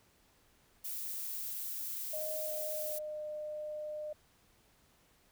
violet noise, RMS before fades -40 dBFS, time 0.84-2.99 s, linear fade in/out 10 ms
sine tone with pitch glide, 620 to 605.8 Hz, D#5 to D#5, -6 to -46 cents, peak -38 dBFS, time 2.13-4.13 s, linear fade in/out 5 ms, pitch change -40 cents, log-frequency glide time 2.29-3.28 s
effects pink hiss -68 dBFS RMS until 5.31 s

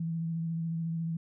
sine tone with vibrato, 164.81 Hz, E3, in tune, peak -30 dBFS, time 0-1.17 s, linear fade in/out 5 ms, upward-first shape sine, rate 14 Hz, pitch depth 22 cents each way, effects none

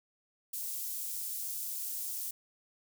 white high-pass noise, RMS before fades -38 dBFS, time 0.53-2.31 s, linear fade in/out 5 ms, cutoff 7800 Hz, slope 12 dB/octave, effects none

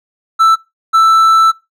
triangle tone pair in turn, 1324 / 1324 Hz, E6 / E6, +7 / +7 cents, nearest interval unison, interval 0 cents, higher neither, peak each -3 dBFS, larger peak neither, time 0.39-0.56 / 0.93-1.52 s, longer second, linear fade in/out 20 ms, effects noise-tail reverb RT60 0.2 s tail -19 dB re dry

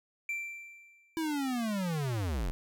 triangle tone with exponential decay, 2349 Hz, D7, in tune, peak -29 dBFS, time 0.29-1.26 s, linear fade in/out 2 ms, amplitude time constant 210 ms
square linear sweep, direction down, 329.6 to 35.22 Hz, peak -31 dBFS, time 1.17-2.51 s, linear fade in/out 0 ms
effects none

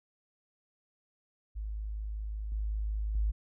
sine tone with level steps, 52.7 Hz, G#1, 26 cents sharp, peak -34 / -30 / -26 dBFS, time 1.55-3.32 s, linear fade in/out 20 ms, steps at 2.52 / 3.15 s, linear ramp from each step 2 ms, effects none

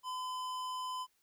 sine tone with tanh clipping, 1015 Hz, B5, 47 cents sharp, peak -39 dBFS, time 0.03-1.07 s, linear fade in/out 50 ms, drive 18 dB, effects white hiss -75 dBFS RMS until 1.22 s

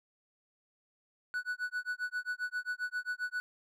triangle tone with tremolo, 1480 Hz, F#6, in tune, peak -29 dBFS, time 1.34-3.4 s, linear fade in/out 0 ms, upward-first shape sine, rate 7.5 Hz, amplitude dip 100%, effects none

